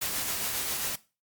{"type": "noise with tremolo", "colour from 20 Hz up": "white", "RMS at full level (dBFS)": -30, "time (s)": [0.01, 0.96], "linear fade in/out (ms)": 10, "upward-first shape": "sine", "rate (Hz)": 7.4, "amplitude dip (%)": 30, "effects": ["noise-tail reverb RT60 0.3 s tail -18 dB re dry", "Opus 48 kbps"]}